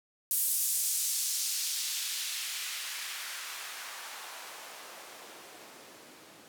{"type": "noise with band-pass filter sweep", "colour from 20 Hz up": "blue", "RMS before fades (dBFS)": -36, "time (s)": [0.31, 6.48], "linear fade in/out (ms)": 0, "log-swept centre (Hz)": [11000, 210], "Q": 0.95, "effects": []}